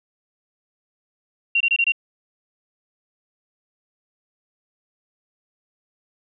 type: tone bursts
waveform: sine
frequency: 2757 Hz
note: F7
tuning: 23 cents flat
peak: -15 dBFS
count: 5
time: 1.55-1.921 s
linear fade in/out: 5 ms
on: 55 ms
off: 24 ms
effects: none